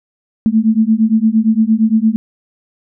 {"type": "beating tone pair", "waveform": "sine", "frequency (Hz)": [216.5, 225.2], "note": ["A3", "A3"], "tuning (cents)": [-28, 40], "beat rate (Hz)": 8.7, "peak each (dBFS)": -12, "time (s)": [0.46, 2.16], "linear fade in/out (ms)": 0, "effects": []}